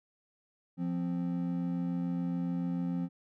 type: tone pair together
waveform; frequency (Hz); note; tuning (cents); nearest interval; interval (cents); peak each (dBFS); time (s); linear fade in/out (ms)
triangle; 174.6 / 261.6; F3 / C4; 0 / 0; perfect fifth; 700; -30 / -33; 0.77-3.09; 50
effects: none